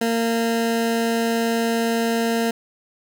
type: tone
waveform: 20% pulse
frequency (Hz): 229.8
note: A#3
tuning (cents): -25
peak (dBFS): -14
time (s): 0.01-2.51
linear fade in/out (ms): 5
effects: none